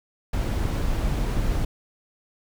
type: noise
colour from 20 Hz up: brown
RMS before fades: -24 dBFS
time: 0.33-1.65 s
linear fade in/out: 5 ms
effects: none